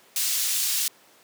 pink high-pass noise, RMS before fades -25 dBFS, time 0.16-0.88 s, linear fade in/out 2 ms, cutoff 4400 Hz, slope 12 dB/octave, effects pink hiss -55 dBFS RMS until 1.23 s + high-pass 300 Hz 12 dB/octave

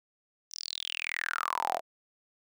sawtooth tone with high-pass filter sweep, 41.35 Hz, E1, 6 cents sharp, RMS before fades -34 dBFS, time 0.5-1.81 s, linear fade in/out 50 ms, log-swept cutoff 5900 to 650 Hz, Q 9.9, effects none

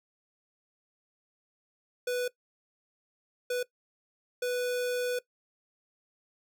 square tone bursts at uneven times, 493.9 Hz, B4, in tune, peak -29 dBFS, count 3, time 2.07-2.28 / 3.5-3.63 / 4.42-5.19 s, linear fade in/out 5 ms, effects noise-tail reverb RT60 0.1 s tail -19 dB re dry

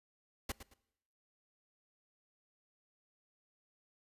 pink noise with echo, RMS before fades -38 dBFS, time 0.49-0.52 s, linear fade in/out 5 ms, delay 110 ms, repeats 2, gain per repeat -12 dB, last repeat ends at 0.74 s, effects noise-tail reverb RT60 0.9 s tail -24 dB re dry + resampled to 32000 Hz

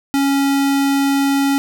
square tone, 277.2 Hz, C#4, in tune, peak -14 dBFS, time 0.14-1.58 s, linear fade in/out 0 ms, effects none

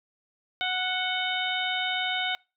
harmonic tone with a mistuned harmonic, 737 Hz, F#5, 7 cents flat, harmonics 1 / 2 / 3 / 4 / 5, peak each -32 / -32 / -32 / -32 / -32 dBFS, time 0.61-2.35 s, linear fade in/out 0 ms, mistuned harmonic 4, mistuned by +47 cents, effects noise-tail reverb RT60 0.3 s tail -26 dB re dry

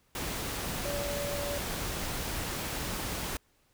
sine tone in noise, 574 Hz, D5, 40 cents flat, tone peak -34 dBFS, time 0.85-1.58 s, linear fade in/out 2 ms, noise pink, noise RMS -35 dBFS, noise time 0.15-3.37 s, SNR -2 dB, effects pink hiss -69 dBFS RMS until 3.73 s

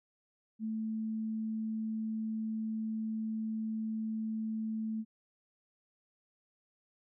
sine tone, 220 Hz, A3, in tune, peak -33 dBFS, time 0.59-5.05 s, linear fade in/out 50 ms, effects none

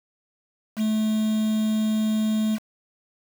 triangle tone with quantisation, 217 Hz, A3, 24 cents flat, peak -18 dBFS, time 0.76-2.59 s, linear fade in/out 50 ms, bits 6, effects none

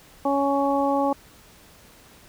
harmonic tone, 278.8 Hz, C#4, 10 cents sharp, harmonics 1 / 2 / 3 / 4, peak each -24 / -24 / -24 / -29 dBFS, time 0.25-1.13 s, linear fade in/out 5 ms, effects pink hiss -51 dBFS RMS until 2.28 s

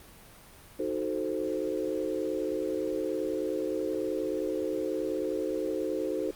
sine chord, D# diminished seventh, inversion none, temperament equal, 311.1 / 370 / 440 / 523.3 Hz, D#4 / F#4 / A4 / C5, 0 / 0 / 0 / 0 cents, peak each -34 dBFS, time 0.79-6.31 s, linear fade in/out 5 ms, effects pink hiss -52 dBFS RMS until 6.35 s + Opus 32 kbps

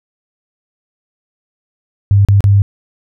sine tone with dropouts, 100 Hz, G2, 35 cents sharp, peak -5 dBFS, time 2.11-2.62 s, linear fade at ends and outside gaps 0 ms, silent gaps 2.25-2.286 / 2.406-2.441 s, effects none

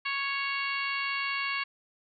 harmonic tone, 554.4 Hz, C#5, in tune, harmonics 2 / 3 / 4 / 5 / 6 / 7 / 8, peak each -35 / -37 / -33 / -35 / -44 / -46 / -41 dBFS, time 0.05-1.64 s, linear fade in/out 10 ms, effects none

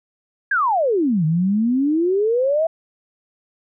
sine exponential two-way sweep, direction down then up, 1675 to 152.2 to 667 Hz, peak -15 dBFS, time 0.51-2.67 s, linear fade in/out 5 ms, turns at 1.25 s, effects none

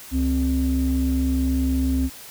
sine tone pair together, 68.3 / 261.6 Hz, C#2 / C4, -25 / 0 cents, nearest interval octave + major seventh, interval 2325 cents, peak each -20 dBFS, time 0.11-2.1 s, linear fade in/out 50 ms, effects tanh soft clip ceiling -13 dBFS + white hiss -41 dBFS RMS until 2.3 s

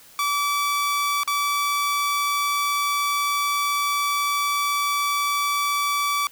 sawtooth tone with dropouts, 1153 Hz, D6, 32 cents flat, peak -17 dBFS, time 0.19-6.27 s, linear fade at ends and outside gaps 1 ms, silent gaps 1.234-1.276 s, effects white hiss -49 dBFS RMS until 6.31 s

